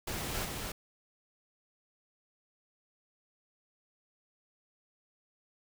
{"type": "noise with echo", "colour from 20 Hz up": "pink", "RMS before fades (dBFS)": -37, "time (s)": [0.07, 0.45], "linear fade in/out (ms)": 5, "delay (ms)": 270, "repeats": 1, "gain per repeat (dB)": -2, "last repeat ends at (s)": 0.72, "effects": []}